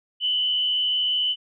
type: tone with frequency modulation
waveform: sine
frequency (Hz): 2998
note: F#7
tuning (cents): +22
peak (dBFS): -20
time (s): 0.2-1.36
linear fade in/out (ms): 50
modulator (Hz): 79.6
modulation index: 0.86
effects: none